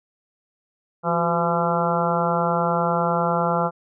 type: harmonic tone with a mistuned harmonic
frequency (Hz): 170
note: F3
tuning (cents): -46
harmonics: 1 / 2 / 3 / 4 / 5 / 6 / 7 / 8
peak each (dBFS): -25 / -32 / -25 / -26 / -26 / -29 / -29 / -27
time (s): 1.03-3.71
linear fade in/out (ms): 50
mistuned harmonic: 2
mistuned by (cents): +110
effects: none